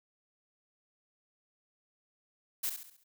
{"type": "noise with echo", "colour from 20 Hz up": "blue", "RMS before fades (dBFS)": -33, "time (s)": [2.63, 2.7], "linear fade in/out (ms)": 10, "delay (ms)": 68, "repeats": 5, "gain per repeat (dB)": -7, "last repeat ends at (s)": 3.04, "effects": []}